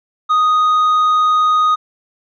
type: tone with tanh clipping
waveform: sine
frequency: 1244.5 Hz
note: D#6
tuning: in tune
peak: -11 dBFS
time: 0.29-1.76 s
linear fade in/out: 20 ms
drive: 4 dB
effects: none